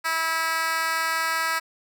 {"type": "tone with high-pass filter", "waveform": "10% pulse", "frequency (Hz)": 324.9, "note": "E4", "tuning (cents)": -25, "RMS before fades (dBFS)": -25, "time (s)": [0.04, 1.6], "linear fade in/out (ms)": 20, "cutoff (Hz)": 1300, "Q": 1.3, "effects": []}